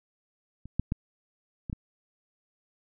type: clicks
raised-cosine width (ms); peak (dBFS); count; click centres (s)
5; -30 / -13 / -15 / -22 / -20; 5; 0.656 / 0.796 / 0.921 / 1.698 / 1.729
effects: none